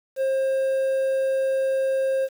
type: tone with quantisation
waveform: triangle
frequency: 533 Hz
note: C5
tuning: 32 cents sharp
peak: -18 dBFS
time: 0.16-2.29 s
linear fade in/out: 50 ms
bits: 8
effects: none